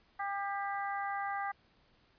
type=harmonic tone with a mistuned harmonic; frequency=399.4 Hz; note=G4; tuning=32 cents sharp; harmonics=2 / 3 / 4 / 5; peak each=-36 / -40 / -42 / -44 dBFS; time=0.19-1.52 s; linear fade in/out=10 ms; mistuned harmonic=5; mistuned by=-22 cents; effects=pink hiss -68 dBFS RMS until 2.18 s + resampled to 11025 Hz

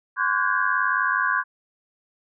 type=tone cluster; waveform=sine; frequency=1034 / 1133 / 1462 / 1567 / 1646 Hz; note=C6 / C#6 / F#6 / G6 / G#6; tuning=-21 / +37 / -21 / -1 / -16 cents; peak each=-26 dBFS; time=0.16-1.44 s; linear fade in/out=50 ms; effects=none

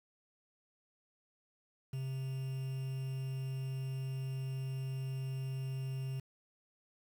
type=tone with quantisation; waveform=triangle; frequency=132.7 Hz; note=C3; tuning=25 cents sharp; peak=-34 dBFS; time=1.93-6.2 s; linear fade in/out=5 ms; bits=9; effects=none

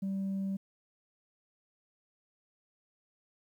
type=tone; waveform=sine; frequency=194.1 Hz; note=G3; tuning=17 cents flat; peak=-29 dBFS; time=0.02-0.57 s; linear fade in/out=10 ms; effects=tanh soft clip ceiling -30 dBFS + 11-bit

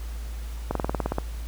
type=slowing click train; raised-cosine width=1 ms; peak=-11 dBFS; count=10; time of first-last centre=0.71-1.184 s; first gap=43 ms; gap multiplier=1.05; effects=added 56 Hz sine -31 dBFS peak until 1.47 s + pink hiss -47 dBFS RMS until 1.47 s

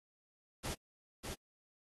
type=noise with echo; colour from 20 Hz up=pink; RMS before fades=-41 dBFS; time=0.63-0.75 s; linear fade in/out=20 ms; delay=600 ms; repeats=1; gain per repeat=-3 dB; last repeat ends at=1.35 s; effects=AAC 32 kbps

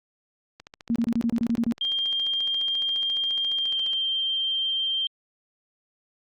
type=click train; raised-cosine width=0.2 ms; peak=-25 dBFS; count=49; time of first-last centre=0.6-3.933 s; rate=14.4 Hz
type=tone bursts; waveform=sine; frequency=232.6 Hz; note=A#3; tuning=4 cents flat; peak=-20 dBFS; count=10; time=0.9-1.722 s; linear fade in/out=0 ms; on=57 ms; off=28 ms
type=tone with pitch glide; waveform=sine; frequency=3197 to 3157 Hz; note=G7 to G7; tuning=+33 to +12 cents; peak=-23 dBFS; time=1.81-5.07 s; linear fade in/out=2 ms; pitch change=-21 cents; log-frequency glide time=3.55-3.8 s
effects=Opus 48 kbps

